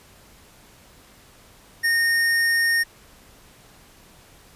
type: tone with hard clipping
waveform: sine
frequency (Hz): 1842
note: A#6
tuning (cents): -21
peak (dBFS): -19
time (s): 1.83-2.84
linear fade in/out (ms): 20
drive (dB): 16
effects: pink hiss -51 dBFS RMS until 4.55 s + resampled to 32000 Hz

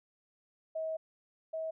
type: tone pair in turn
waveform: sine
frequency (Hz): 639 / 641.8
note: D#5 / E5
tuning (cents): +46 / -46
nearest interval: unison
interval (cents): 8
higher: second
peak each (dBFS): -33 / -34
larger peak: first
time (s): 0.75-0.97 / 1.53-1.71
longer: first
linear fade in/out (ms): 10
effects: none

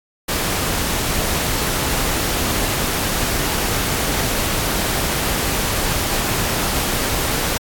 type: noise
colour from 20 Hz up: pink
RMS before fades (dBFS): -20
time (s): 0.28-7.58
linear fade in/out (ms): 10
effects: AAC 64 kbps

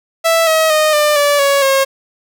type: tone with pitch steps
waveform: sawtooth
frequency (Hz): 659.3 / 637.9 / 617.3 / 597.3 / 577.9 / 559.2 / 541.1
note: E5 / D#5 / D#5 / D5 / D5 / C#5 / C#5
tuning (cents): 0 / +43 / -14 / +29 / -28 / +15 / -42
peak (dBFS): -6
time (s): 0.24-1.85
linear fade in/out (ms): 20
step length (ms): 230
effects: none

